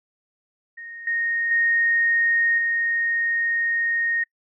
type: tone with level steps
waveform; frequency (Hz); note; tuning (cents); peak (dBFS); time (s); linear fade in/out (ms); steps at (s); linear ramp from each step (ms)
sine; 1857; A#6; -7; -35 / -21 / -17 / -20; 0.77-4.24; 10; 1.07 / 1.51 / 2.58; 2
effects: noise-tail reverb RT60 0.1 s tail -25 dB re dry